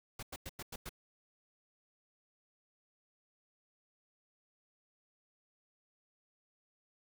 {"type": "noise bursts", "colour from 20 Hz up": "pink", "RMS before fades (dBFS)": -44, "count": 6, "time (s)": [0.19, 0.893], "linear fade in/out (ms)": 5, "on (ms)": 38, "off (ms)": 95, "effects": []}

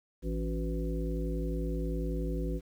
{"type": "harmonic tone with a mistuned harmonic", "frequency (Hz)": 55.3, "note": "A1", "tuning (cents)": 9, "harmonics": [1, 3, 5, 7, 9], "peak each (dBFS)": [-32, -37, -39, -40, -42], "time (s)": [0.22, 2.61], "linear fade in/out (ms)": 50, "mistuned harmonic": 7, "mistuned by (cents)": -87, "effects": ["10-bit"]}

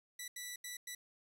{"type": "tone bursts at uneven times", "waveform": "10% pulse", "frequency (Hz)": 1968, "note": "B6", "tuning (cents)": -7, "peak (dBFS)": -34, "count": 4, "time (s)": [[0.19, 0.28], [0.36, 0.56], [0.64, 0.77], [0.87, 0.95]], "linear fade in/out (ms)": 5, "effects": ["11-bit"]}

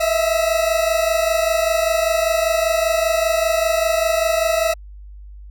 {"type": "tone pair together", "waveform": "40% pulse", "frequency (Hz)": [640.9, 666], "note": ["E5", "E5"], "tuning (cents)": [-49, 18], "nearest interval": "minor second", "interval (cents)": 67, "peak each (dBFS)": [-18, -18], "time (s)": [0, 4.74], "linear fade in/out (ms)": 10, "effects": ["added 50 Hz sine -35 dBFS peak until 5.5 s"]}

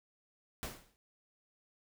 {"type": "noise with exponential decay", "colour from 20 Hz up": "pink", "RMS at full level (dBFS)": -38, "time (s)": [0.63, 0.96], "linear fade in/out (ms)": 0, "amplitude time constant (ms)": 70, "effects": []}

